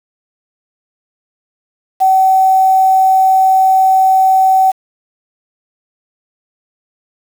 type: tone with quantisation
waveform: sine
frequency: 761 Hz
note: F#5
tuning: 48 cents sharp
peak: -6 dBFS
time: 2-4.72 s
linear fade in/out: 20 ms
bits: 5
effects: none